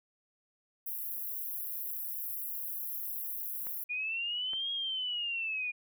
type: high-pass noise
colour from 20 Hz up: white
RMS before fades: -38 dBFS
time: 0.86-3.84 s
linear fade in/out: 5 ms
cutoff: 11000 Hz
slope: 96 dB/octave
type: clicks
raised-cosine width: 0.5 ms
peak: -32 dBFS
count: 2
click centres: 3.669 / 4.534 s
type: linear two-way sweep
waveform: sine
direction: up then down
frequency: 2426 to 3286 to 2426 Hz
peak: -32 dBFS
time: 3.89-5.72 s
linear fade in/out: 20 ms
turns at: 4.71 s
effects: none